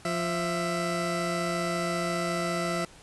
20% pulse tone pair together, 174.61 / 663.8 Hz, F3 / E5, 0 / +12 cents, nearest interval octave + major seventh, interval 2312 cents, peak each -25 / -25 dBFS, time 0.05-2.85 s, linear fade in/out 2 ms, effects pink hiss -52 dBFS RMS until 3.02 s + resampled to 24000 Hz

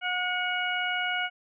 harmonic tone with a mistuned harmonic, 725 Hz, F#5, 35 cents flat, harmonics 1 / 2 / 3 / 4, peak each -33 / -30 / -32 / -33 dBFS, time 0.01-1.3 s, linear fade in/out 50 ms, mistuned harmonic 3, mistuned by +42 cents, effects none

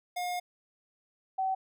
square / sine tone pair in turn, 715 / 762.3 Hz, F5 / G5, +41 / -49 cents, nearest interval minor second, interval 110 cents, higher second, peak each -32 / -27 dBFS, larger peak second, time 0.16-0.4 / 1.38-1.55 s, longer first, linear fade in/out 10 ms, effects none

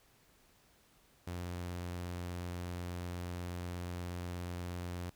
sawtooth tone, 88.3 Hz, F2, 20 cents sharp, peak -35 dBFS, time 1.27-5.1 s, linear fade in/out 5 ms, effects pink hiss -67 dBFS RMS until 5.15 s

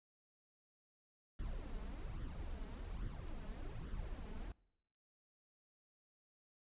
brown noise with flanger, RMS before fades -45 dBFS, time 1.39-4.52 s, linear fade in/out 2 ms, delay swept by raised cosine 0.6 to 4.7 ms, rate 1.2 Hz, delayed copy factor +0.6, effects noise-tail reverb RT60 0.9 s tail -24 dB re dry + resampled to 8000 Hz

